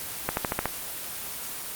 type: accelerating click train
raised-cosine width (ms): 0.5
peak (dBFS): -9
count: 6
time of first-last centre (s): 0.29-0.656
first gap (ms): 81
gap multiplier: 0.95
effects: white hiss -35 dBFS RMS until 1.75 s + Opus 24 kbps